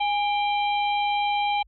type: harmonic tone with a mistuned harmonic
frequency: 788 Hz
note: G5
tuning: 9 cents sharp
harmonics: 1 / 3 / 4 / 5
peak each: -22 / -30 / -33 / -39 dBFS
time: 0-1.63 s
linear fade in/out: 10 ms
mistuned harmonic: 1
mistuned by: +75 cents
effects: added 50 Hz sine -54 dBFS peak until 1.67 s